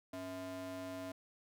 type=ring-modulated tone; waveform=square; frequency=187.7 Hz; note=F#3; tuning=25 cents sharp; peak=-40 dBFS; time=0.13-1.12 s; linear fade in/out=5 ms; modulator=463 Hz; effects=none